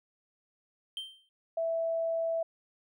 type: tone with exponential decay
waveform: triangle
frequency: 3136 Hz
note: G7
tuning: in tune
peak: -31 dBFS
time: 0.97-1.29 s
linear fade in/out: 1 ms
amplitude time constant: 69 ms
type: tone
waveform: sine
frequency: 659.3 Hz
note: E5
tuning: in tune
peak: -28 dBFS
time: 1.57-2.43 s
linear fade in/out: 5 ms
effects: none